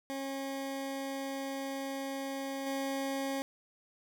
20% pulse tone with level steps, 272.1 Hz, C#4, 32 cents flat, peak -31 / -28 dBFS, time 0.1-3.42 s, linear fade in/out 0 ms, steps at 2.66 s, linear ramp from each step 10 ms, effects none

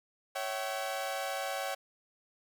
sawtooth chord, C# diminished, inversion none, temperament equal with one note detuned, 554.4 / 659.3 / 764.8 Hz, C#5 / E5 / G5, 0 / 0 / -43 cents, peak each -34 / -37 / -33 dBFS, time 0.35-1.75 s, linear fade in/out 10 ms, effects none

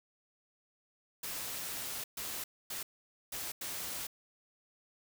white noise bursts at uneven times, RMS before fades -40 dBFS, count 5, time 1.23-2.04 / 2.17-2.44 / 2.7-2.83 / 3.32-3.52 / 3.61-4.07 s, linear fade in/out 5 ms, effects none

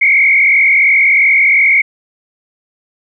sine tone with frequency modulation, 2198 Hz, C#7, 15 cents flat, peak -6 dBFS, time 0.01-1.82 s, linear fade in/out 10 ms, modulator 42.9 Hz, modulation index 2.2, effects none

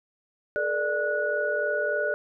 sine tone cluster, 428.1 / 471.5 / 592 / 1465 Hz, A4 / A#4 / D5 / F#6, -47 / +20 / +14 / -18 cents, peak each -31 / -35 / -27 / -28 dBFS, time 0.56-2.14 s, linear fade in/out 0 ms, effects none

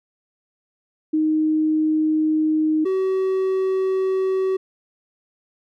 sine / triangle tone pair in turn, 311.1 / 379.4 Hz, D#4 / F#4, 0 / +43 cents, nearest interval minor third, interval 343 cents, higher second, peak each -16 dBFS, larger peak neither, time 1.13-2.85 / 2.85-4.57 s, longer neither, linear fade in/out 10 ms, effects none

